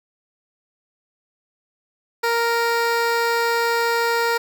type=tone with notch filter; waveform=15% pulse; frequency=466.2 Hz; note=A#4; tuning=in tune; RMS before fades=-20 dBFS; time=2.23-4.38 s; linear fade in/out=10 ms; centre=9400 Hz; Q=1.3; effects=none